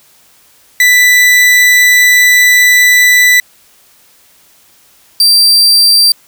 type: tone pair in turn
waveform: 40% pulse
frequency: 1981 / 4701 Hz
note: B6 / D8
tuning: +5 / +1 cents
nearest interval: octave + minor third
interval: 1496 cents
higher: second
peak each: -3 dBFS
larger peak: neither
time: 0.8-3.4 / 5.2-6.12 s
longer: first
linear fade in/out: 2 ms
effects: white hiss -46 dBFS RMS until 6.27 s